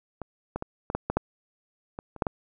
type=clicks; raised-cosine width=1 ms; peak=-21 / -16 / -18 / -16 / -12 / -12 / -8 / -21 / -27 / -9 / -12 dBFS; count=11; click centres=0.217 / 0.56 / 0.624 / 0.901 / 0.95 / 1.1 / 1.17 / 1.989 / 2.163 / 2.222 / 2.268 s; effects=none